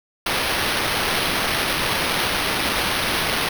blue noise with sample-and-hold, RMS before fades -22 dBFS, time 0.26-3.49 s, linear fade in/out 5 ms, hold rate 7350 Hz, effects none

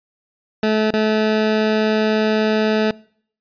20% pulse tone with dropouts, 216.3 Hz, A3, 29 cents flat, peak -10 dBFS, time 0.63-2.91 s, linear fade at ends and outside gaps 2 ms, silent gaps 0.906-0.936 s, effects noise-tail reverb RT60 0.6 s tail -24 dB re dry + resampled to 11025 Hz

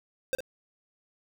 square tone with echo, 523.3 Hz, C5, in tune, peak -25 dBFS, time 0.33-0.35 s, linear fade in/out 0 ms, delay 55 ms, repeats 1, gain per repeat -10 dB, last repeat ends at 0.405 s, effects none

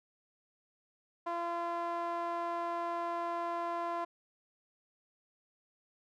sawtooth tone with band-pass filter, 342.1 Hz, F4, 36 cents flat, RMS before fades -36 dBFS, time 1.26-4.05 s, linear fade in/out 10 ms, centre 890 Hz, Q 3.6, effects none

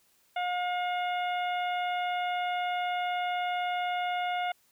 harmonic tone with a mistuned harmonic, 716 Hz, F5, 43 cents sharp, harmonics 1 / 2 / 3 / 4 / 5, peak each -29 / -38 / -38 / -42 / -45 dBFS, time 0.36-4.52 s, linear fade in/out 5 ms, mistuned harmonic 5, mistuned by -29 cents, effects white hiss -67 dBFS RMS until 4.71 s

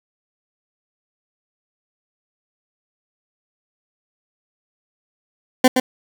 20% pulse tone with echo, 255.9 Hz, C4, 38 cents flat, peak -3 dBFS, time 5.64-5.68 s, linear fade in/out 5 ms, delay 120 ms, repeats 1, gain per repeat -6 dB, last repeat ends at 5.8 s, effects none

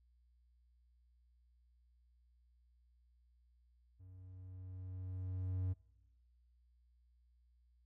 triangle tone with level ramp, 92.7 Hz, F#2, 4 cents sharp, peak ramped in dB -53 to -32 dBFS, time 3.99-5.74 s, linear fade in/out 20 ms, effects noise-tail reverb RT60 1.0 s tail -25 dB re dry + added 60 Hz sine -68 dBFS peak until 7.85 s

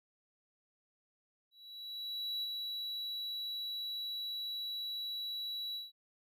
triangle tone with ADSR envelope, 3918 Hz, B7, 15 cents flat, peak -33 dBFS, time 1.51-5.92 s, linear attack 920 ms, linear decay 28 ms, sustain -3 dB, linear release 170 ms, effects none

